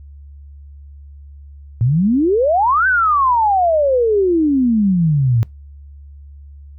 sine exponential two-way sweep, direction up then down, 110 to 1568 to 110 Hz, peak -11 dBFS, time 1.81-5.43 s, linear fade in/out 0 ms, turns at 2.87 s, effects noise-tail reverb RT60 0.2 s tail -23 dB re dry + added 71 Hz sine -35 dBFS peak until 6.78 s

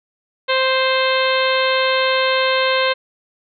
harmonic tone, 523.3 Hz, C5, in tune, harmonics 1 / 2 / 3 / 4 / 5 / 6 / 7 / 8, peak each -18 / -21 / -23 / -24 / -25 / -26 / -26 / -27 dBFS, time 0.48-2.94 s, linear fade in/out 20 ms, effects none

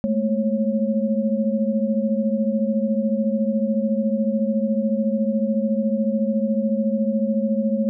sine tone cluster, 212.4 / 226.3 / 546 Hz, G#3 / A3 / C#5, +39 / +49 / -26 cents, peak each -21 / -23 / -25 dBFS, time 0.04-7.89 s, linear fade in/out 0 ms, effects none

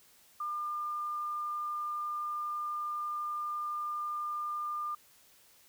sine tone, 1202 Hz, D6, 40 cents sharp, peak -33 dBFS, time 0.4-4.95 s, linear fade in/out 5 ms, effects white hiss -62 dBFS RMS until 5.68 s

